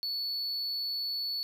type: tone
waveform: triangle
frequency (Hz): 4435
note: C#8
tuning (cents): 0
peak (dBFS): -30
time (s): 0.03-1.43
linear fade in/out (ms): 0
effects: none